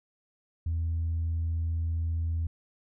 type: tone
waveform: sine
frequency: 82.41 Hz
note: E2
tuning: in tune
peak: -25 dBFS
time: 0.66-2.47 s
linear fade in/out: 5 ms
effects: tanh soft clip ceiling -24 dBFS